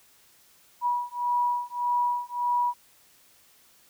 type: beating tone pair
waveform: sine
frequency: 970 / 971.7 Hz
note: B5 / B5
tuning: -31 / -28 cents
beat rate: 1.7 Hz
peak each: -27 dBFS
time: 0.81-2.74 s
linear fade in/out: 50 ms
effects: white hiss -59 dBFS RMS until 3.89 s